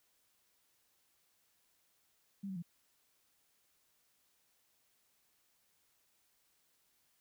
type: tone with pitch steps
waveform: sine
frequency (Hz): 197.6 / 189.5 / 171.1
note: G3 / F#3 / F3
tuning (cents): +14 / +42 / -35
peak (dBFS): -39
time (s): 2.43-2.625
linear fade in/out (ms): 10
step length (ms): 65
effects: white hiss -75 dBFS RMS until 7.2 s